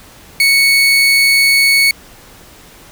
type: tone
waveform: 30% pulse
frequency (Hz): 2217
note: C#7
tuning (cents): 0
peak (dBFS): -5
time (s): 0.4-1.91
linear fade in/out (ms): 2
effects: pink hiss -40 dBFS RMS until 2.91 s